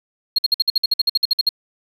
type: tone bursts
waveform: triangle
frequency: 4263 Hz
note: C8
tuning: 32 cents sharp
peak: -11 dBFS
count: 15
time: 0.36-1.491 s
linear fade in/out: 5 ms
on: 25 ms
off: 54 ms
effects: none